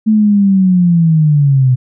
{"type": "linear sweep", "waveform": "sine", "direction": "down", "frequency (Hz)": [219.9, 124.6], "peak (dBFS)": -6, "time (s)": [0.06, 1.76], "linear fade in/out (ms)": 20, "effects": []}